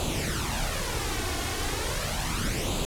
pink noise with flanger, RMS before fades -29 dBFS, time 0-2.85 s, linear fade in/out 0 ms, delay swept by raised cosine 0.27 to 2.77 ms, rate 0.36 Hz, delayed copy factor +0.6, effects low-pass 11000 Hz 12 dB/octave

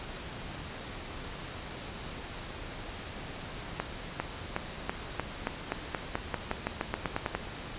accelerating click train, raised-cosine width 0.5 ms, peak -14 dBFS, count 18, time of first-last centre 3.8-7.35 s, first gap 400 ms, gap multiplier 0.91, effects pink hiss -41 dBFS RMS until 7.78 s + resampled to 8000 Hz

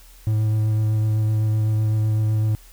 triangle tone with vibrato, 108.3 Hz, A2, 27 cents flat, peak -15 dBFS, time 0.27-2.55 s, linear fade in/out 0 ms, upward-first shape sine, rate 7.9 Hz, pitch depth 13 cents each way, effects added 41 Hz sine -45 dBFS peak until 2.72 s + white hiss -51 dBFS RMS until 2.72 s

